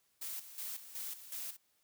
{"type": "noise with tremolo", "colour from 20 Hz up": "blue", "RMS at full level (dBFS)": -42, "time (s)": [0.21, 1.57], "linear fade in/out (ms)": 10, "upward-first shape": "square", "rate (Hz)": 2.7, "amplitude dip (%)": 70, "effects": ["white hiss -75 dBFS RMS until 1.83 s"]}